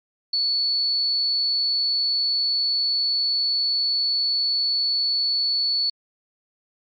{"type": "tone", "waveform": "sine", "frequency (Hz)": 4435, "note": "C#8", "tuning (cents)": 0, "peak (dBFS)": -19, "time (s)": [0.33, 5.9], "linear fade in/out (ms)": 5, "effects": ["MP3 32 kbps"]}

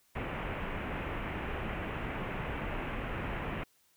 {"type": "low-pass noise", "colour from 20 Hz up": "pink", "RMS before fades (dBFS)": -37, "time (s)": [0.15, 3.64], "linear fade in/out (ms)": 10, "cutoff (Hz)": 2800, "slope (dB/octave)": 48, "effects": ["white hiss -69 dBFS RMS until 3.96 s"]}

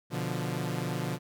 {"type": "chord", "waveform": "sawtooth", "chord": "B diminished", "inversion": "none", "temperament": "equal", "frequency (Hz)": [123.47, 146.83, 174.61], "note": ["B2", "D3", "F3"], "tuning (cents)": [0, 0, 0], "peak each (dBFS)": -31, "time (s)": [0.1, 1.19], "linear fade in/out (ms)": 50, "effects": []}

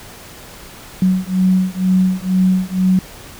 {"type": "beating tone pair", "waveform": "sine", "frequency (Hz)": [185, 187.1], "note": ["F#3", "F#3"], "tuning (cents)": [0, 20], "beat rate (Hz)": 2.1, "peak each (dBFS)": -15, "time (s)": [1.02, 2.99], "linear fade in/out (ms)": 2, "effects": ["pink hiss -37 dBFS RMS until 3.39 s"]}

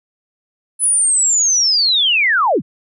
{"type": "linear sweep", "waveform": "sine", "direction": "down", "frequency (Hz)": [10180, 92.5], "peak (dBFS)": -11, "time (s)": [0.79, 2.62], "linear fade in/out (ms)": 50, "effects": []}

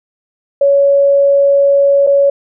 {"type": "tone with dropouts", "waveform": "sine", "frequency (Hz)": 560, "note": "C#5", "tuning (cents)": 18, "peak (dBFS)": -6, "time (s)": [0.61, 2.3], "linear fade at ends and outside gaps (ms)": 5, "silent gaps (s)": [2.067, 2.071], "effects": []}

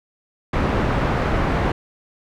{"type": "low-pass noise", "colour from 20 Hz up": "pink", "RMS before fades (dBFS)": -20, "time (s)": [0.53, 1.72], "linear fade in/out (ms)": 5, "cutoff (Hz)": 1600, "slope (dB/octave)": 12, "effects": []}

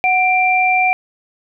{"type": "tone pair together", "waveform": "sine", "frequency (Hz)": [740, 2363], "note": ["F#5", "D7"], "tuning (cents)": [0, 10], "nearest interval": "octave + minor sixth", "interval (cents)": 2010, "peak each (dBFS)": [-14, -14], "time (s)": [0.04, 0.93], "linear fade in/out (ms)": 0, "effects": []}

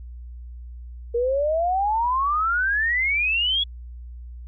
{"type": "exponential sweep", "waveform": "sine", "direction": "up", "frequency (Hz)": [463.5, 3400], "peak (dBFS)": -19, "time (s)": [1.14, 3.64], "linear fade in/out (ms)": 10, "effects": ["added 60 Hz sine -35 dBFS peak until 4.47 s"]}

